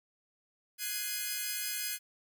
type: chord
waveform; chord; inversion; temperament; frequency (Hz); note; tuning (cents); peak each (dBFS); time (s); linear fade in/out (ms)
5% pulse; Ab dominant seventh; third; equal; 1480 / 1661.2 / 2093 / 2489; Gb6 / Ab6 / C7 / Eb7; 0 / 0 / 0 / 0; -30 / -28 / -30 / -29; 0.78-1.99; 50
effects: none